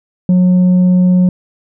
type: tone with tanh clipping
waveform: sine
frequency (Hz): 181.6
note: F#3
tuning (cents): -32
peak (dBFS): -7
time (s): 0.29-1.29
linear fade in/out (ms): 2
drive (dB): 3
effects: none